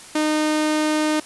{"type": "tone", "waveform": "sawtooth", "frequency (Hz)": 306.7, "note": "D#4", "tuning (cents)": -25, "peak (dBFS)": -14, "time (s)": [0.15, 1.2], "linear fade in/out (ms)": 5, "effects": ["white hiss -41 dBFS RMS until 1.25 s", "resampled to 24000 Hz"]}